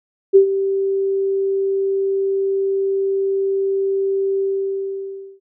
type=tone with ADSR envelope; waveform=sine; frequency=390 Hz; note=G4; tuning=9 cents flat; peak=-4 dBFS; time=0.33-5.4 s; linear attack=27 ms; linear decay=99 ms; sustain=-12 dB; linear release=1000 ms; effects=none